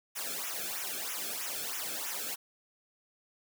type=noise with flanger; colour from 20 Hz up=white; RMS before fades=-37 dBFS; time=0.15-2.36 s; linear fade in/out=20 ms; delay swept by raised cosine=0.22 to 1.06 ms; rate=3.1 Hz; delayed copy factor=-0.95; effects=none